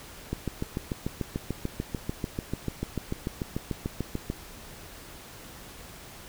click train, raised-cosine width 3 ms, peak -16 dBFS, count 28, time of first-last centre 0.33-4.301 s, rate 6.8 Hz, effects pink hiss -46 dBFS RMS until 6.28 s

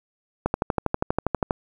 click train, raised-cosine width 1 ms, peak -7 dBFS, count 14, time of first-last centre 0.46-1.508 s, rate 12.4 Hz, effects 8-bit

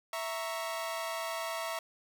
sawtooth chord, A# diminished, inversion second, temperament equal, 659.3 / 932.3 / 1108.7 Hz, E5 / A#5 / C#6, 0 / 0 / 0 cents, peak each -33 / -37 / -37 dBFS, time 0.13-1.79 s, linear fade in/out 2 ms, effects none

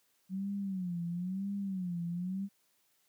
sine tone with vibrato, 185 Hz, F#3, in tune, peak -33 dBFS, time 0.29-2.49 s, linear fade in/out 50 ms, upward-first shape sine, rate 1 Hz, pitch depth 140 cents each way, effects white hiss -73 dBFS RMS until 3.08 s + high-pass 100 Hz 12 dB/octave

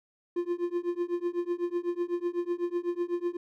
triangle tone with tremolo, 349.2 Hz, F4, in tune, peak -22 dBFS, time 0.36-3.37 s, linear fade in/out 5 ms, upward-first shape triangle, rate 8 Hz, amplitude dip 100%, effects none

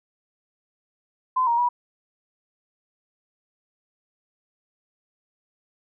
sine tone with pitch steps, 1023 / 939 / 970 Hz, C6 / A#5 / B5, -39 / +12 / -31 cents, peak -18 dBFS, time 1.36-1.69 s, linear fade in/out 10 ms, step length 110 ms, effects none

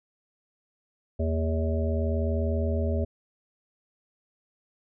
harmonic tone with a mistuned harmonic, 80.7 Hz, E2, 36 cents flat, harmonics 1 / 3 / 5 / 7 / 8, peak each -25 / -32 / -34 / -34 / -36 dBFS, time 1.19-3.05 s, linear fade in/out 10 ms, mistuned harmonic 3, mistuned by -57 cents, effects none

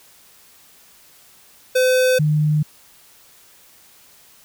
square / sine tone pair in turn, 510 / 151.62 Hz, C5 / D#3, -44 / -44 cents, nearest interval octave + major sixth, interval 2100 cents, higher first, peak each -14 dBFS, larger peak neither, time 1.75-2.19 / 2.19-2.63 s, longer neither, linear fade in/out 10 ms, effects white hiss -50 dBFS RMS until 4.44 s

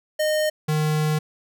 square tone pair in turn, 614 / 153.5 Hz, D#5 / D#3, -23 / -23 cents, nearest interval 2 octaves, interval 2400 cents, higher first, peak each -20 dBFS, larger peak neither, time 0.19-0.5 / 0.68-1.19 s, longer second, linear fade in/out 10 ms, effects none

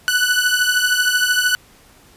sawtooth beating tone pair, 1480 / 1493 Hz, F#6 / F#6, 0 / +15 cents, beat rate 13 Hz, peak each -14 dBFS, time 0.08-1.55 s, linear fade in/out 0 ms, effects pink hiss -49 dBFS RMS until 2.16 s + resampled to 32000 Hz

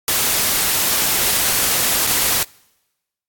white noise with dropouts, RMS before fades -17 dBFS, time 0.08-2.43 s, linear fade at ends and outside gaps 1 ms, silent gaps 2.068-2.072 s, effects noise-tail reverb RT60 1.0 s tail -26 dB re dry + AAC 64 kbps

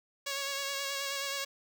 5% pulse tone with vibrato, 554.4 Hz, C#5, in tune, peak -22 dBFS, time 0.26-1.45 s, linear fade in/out 10 ms, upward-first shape sine, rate 9.4 Hz, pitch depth 24 cents each way, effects none

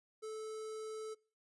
square tone with notch filter, 436.2 Hz, A4, 15 cents flat, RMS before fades -44 dBFS, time 0.22-1.15 s, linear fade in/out 20 ms, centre 2600 Hz, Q 0.86, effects noise-tail reverb RT60 0.4 s tail -24 dB re dry + resampled to 24000 Hz

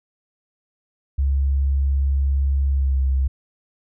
sine tone with pitch glide, 68.7 to 66.51 Hz, C#2 to C2, -15 to +29 cents, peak -16 dBFS, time 1.18-3.28 s, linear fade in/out 10 ms, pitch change -56 cents, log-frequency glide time 2.71-3 s, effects none

